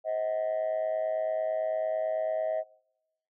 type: tone with amplitude modulation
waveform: sine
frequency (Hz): 635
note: D#5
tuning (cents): +35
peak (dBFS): -22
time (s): 0.04-2.64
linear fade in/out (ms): 50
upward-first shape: sine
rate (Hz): 109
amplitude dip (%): 80
effects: noise-tail reverb RT60 0.9 s tail -25 dB re dry + tanh soft clip ceiling -23 dBFS